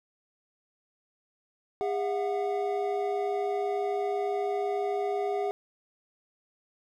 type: tone cluster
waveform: triangle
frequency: 405 / 673 / 733 Hz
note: G#4 / E5 / F#5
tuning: -43 / +36 / -16 cents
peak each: -27 / -35 / -30 dBFS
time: 1.81-5.51 s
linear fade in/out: 0 ms
effects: none